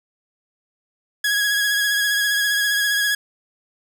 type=tone with vibrato; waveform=sawtooth; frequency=1661.2 Hz; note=G#6; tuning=in tune; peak=-14 dBFS; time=1.24-3.15 s; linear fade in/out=5 ms; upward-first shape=sine; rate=15 Hz; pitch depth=26 cents each way; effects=none